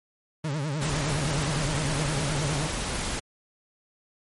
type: tone with vibrato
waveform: 40% pulse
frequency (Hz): 146.83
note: D3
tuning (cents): 0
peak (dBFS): -26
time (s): 0.44-2.67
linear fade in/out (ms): 5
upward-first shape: triangle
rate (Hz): 9.7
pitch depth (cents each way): 190
type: noise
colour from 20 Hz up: pink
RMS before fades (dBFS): -30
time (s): 0.81-3.2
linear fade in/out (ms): 10
effects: MP3 48 kbps